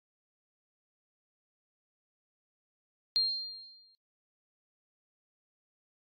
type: tone with exponential decay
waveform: sine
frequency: 4199 Hz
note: C8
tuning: 5 cents sharp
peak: -23 dBFS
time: 3.16-3.95 s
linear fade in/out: 0 ms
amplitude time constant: 170 ms
effects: AAC 64 kbps